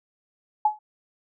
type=tone with exponential decay; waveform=sine; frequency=850 Hz; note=G#5; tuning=40 cents sharp; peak=-13 dBFS; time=0.65-0.79 s; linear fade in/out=5 ms; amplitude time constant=30 ms; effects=none